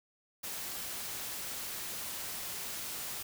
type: noise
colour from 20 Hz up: white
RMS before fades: -40 dBFS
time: 0.43-3.23 s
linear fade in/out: 10 ms
effects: none